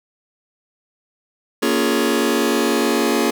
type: chord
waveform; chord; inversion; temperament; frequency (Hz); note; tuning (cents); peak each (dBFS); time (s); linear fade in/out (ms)
sawtooth; Bb minor seventh; none; just; 233.1 / 279.7 / 349.6 / 419.5; Bb3 / Db4 / F4 / Ab4; 0 / +16 / +2 / +17; -17; 1.62-3.31; 10
effects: none